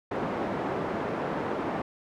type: band-pass noise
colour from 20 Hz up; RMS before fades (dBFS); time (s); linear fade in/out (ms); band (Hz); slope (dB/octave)
pink; -31; 0.11-1.82; 5; 210 to 1100; 12
effects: none